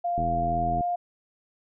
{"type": "tone with pitch glide", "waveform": "sine", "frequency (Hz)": [697, 704.3], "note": ["F5", "F5"], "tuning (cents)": [-4, 14], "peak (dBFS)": -24, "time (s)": [0.04, 0.96], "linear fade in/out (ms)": 10, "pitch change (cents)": 18, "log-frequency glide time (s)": [0.49, 0.69]}
{"type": "click train", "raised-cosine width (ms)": 3, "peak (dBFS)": -20, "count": 53, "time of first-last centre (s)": [0.18, 0.808], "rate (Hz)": 82.8}
{"effects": []}